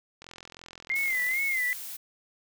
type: click train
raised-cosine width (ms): 0.2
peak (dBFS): -27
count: 49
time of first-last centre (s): 0.22-1.336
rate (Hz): 43
type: tone with vibrato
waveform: sine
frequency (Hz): 2080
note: C7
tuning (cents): -11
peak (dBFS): -25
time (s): 0.9-1.73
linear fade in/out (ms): 0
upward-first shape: sine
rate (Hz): 2.3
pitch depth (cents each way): 100
type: noise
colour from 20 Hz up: blue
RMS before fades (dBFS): -39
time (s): 0.95-1.97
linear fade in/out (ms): 10
effects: none